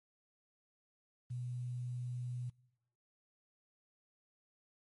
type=tone with quantisation; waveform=sine; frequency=123.2 Hz; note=B2; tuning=4 cents flat; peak=-38 dBFS; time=1.3-2.5 s; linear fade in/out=10 ms; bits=11; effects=noise-tail reverb RT60 1.0 s tail -25 dB re dry + MP3 48 kbps